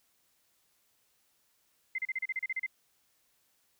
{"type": "tone bursts", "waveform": "sine", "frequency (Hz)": 2075, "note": "C7", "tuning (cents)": -15, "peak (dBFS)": -30, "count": 11, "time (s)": [1.95, 2.664], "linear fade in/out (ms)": 5, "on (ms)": 34, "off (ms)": 34, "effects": ["white hiss -72 dBFS RMS until 3.79 s"]}